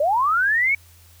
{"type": "linear sweep", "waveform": "sine", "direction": "up", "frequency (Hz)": [554.4, 2266], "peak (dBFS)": -16, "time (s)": [0, 0.75], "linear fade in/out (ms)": 5, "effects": ["added 85 Hz sine -49 dBFS peak until 1.2 s", "white hiss -53 dBFS RMS until 1.2 s"]}